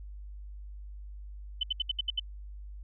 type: tone bursts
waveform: sine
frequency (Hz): 3032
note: F#7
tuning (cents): +42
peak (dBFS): -26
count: 7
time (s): 1.61-2.197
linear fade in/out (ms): 5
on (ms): 23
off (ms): 71
effects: added 50 Hz sine -41 dBFS peak until 2.83 s